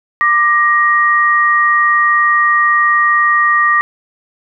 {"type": "tone pair together", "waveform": "sine", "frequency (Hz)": [1186, 1881], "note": ["D6", "A#6"], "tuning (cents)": [17, 15], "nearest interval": "minor sixth", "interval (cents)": 798, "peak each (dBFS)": -11, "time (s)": [0.21, 3.81], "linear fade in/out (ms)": 0, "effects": []}